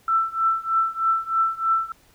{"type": "tone with tremolo", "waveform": "sine", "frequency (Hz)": 1332, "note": "E6", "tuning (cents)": 18, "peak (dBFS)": -15, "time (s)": [0.08, 1.92], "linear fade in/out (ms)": 2, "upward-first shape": "triangle", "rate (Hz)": 3.2, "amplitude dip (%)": 95, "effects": ["pink hiss -57 dBFS RMS until 2.14 s"]}